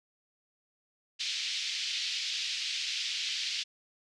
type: band-pass noise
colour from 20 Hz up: white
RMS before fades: -34 dBFS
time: 1.19-3.64 s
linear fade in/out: 20 ms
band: 2500 to 5000 Hz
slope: 24 dB/octave
effects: low-pass 8000 Hz 12 dB/octave